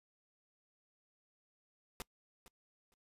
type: noise with echo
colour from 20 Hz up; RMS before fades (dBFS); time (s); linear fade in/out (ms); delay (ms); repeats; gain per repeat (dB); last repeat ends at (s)
pink; -43; 2-2.02; 0; 460; 2; -15; 2.94
effects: noise-tail reverb RT60 0.1 s tail -25 dB re dry + resampled to 32000 Hz